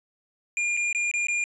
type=tone with dropouts; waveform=square; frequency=2410 Hz; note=D7; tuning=44 cents sharp; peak=-24 dBFS; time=0.57-1.44 s; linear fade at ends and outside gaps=1 ms; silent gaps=0.768-0.773 / 0.928-0.948 / 1.114-1.138 / 1.27-1.284 s; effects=resampled to 22050 Hz